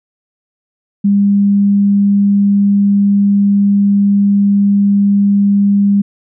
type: tone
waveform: sine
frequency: 201 Hz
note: G3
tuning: 44 cents sharp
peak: -7 dBFS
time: 1.04-6.02 s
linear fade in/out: 10 ms
effects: none